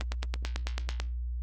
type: click train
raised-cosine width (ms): 0.2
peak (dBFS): -15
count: 10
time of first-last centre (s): 0.01-1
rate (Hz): 9.09
effects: added 60 Hz sine -31 dBFS peak until 1.42 s + Opus 24 kbps